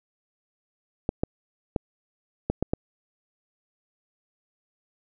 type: clicks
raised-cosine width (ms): 2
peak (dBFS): -10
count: 6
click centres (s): 1.091 / 1.235 / 1.762 / 2.5 / 2.626 / 2.735
effects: none